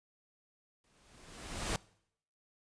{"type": "noise with exponential growth", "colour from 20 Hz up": "pink", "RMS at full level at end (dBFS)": -33, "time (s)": [0.84, 1.76], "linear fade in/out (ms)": 1, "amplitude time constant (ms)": 200, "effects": ["noise-tail reverb RT60 0.7 s tail -23 dB re dry", "resampled to 22050 Hz"]}